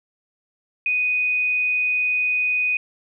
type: tone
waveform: sine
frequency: 2489 Hz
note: D#7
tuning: in tune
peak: -18 dBFS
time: 0.86-2.77 s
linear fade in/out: 2 ms
effects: none